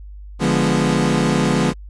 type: chord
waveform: 30% pulse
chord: D diminished seventh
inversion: none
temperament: equal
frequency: 146.83 / 174.61 / 207.7 / 246.9 Hz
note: D3 / F3 / Ab3 / Cb4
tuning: 0 / 0 / 0 / 0 cents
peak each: -18 dBFS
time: 0.39-1.74 s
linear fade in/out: 50 ms
effects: added 50 Hz sine -33 dBFS peak until 1.89 s + resampled to 22050 Hz